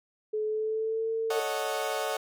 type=tone with pitch glide; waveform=sine; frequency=429.2 to 449.5 Hz; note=A4 to A4; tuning=-43 to +37 cents; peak=-27 dBFS; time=0.33-1.4 s; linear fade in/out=10 ms; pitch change=+80 cents; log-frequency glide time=0.45-1.07 s
type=chord; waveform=30% pulse; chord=D# half-diminished seventh; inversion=second; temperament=equal; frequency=440 / 554.4 / 622.3 / 740 Hz; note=A4 / C#5 / D#5 / F#5; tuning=0 / 0 / 0 / 0 cents; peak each=-32 dBFS; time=1.3-2.17 s; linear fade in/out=5 ms
effects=none